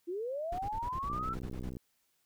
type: linear sweep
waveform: sine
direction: up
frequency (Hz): 329.6 to 1361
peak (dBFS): -34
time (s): 0.07-1.35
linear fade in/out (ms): 20
type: noise bursts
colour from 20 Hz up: brown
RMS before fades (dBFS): -41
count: 12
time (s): 0.52-1.697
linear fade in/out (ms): 5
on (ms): 66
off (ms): 35
type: click train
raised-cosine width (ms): 3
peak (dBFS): -30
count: 43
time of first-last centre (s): 1.1-1.769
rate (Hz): 62.8
effects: white hiss -75 dBFS RMS until 2.25 s